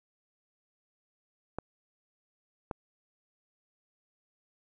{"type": "clicks", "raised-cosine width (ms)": 1, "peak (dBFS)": -20, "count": 2, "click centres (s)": [1.586, 2.712], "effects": []}